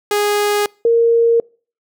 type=tone pair in turn; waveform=sawtooth / sine; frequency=413.4 / 464 Hz; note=G#4 / A#4; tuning=-8 / -8 cents; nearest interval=major second; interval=200 cents; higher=second; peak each=-10 / -9 dBFS; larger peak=second; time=0.11-0.66 / 0.85-1.4 s; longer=neither; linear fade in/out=2 ms; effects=noise-tail reverb RT60 0.4 s tail -26 dB re dry